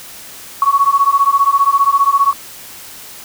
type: beating tone pair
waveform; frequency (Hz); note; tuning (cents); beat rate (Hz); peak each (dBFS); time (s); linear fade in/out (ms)
sine; 1108.7 / 1123.7; C#6 / C#6; 0 / +23; 15; -12; 0.62-2.33; 2
effects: white hiss -34 dBFS RMS until 3.24 s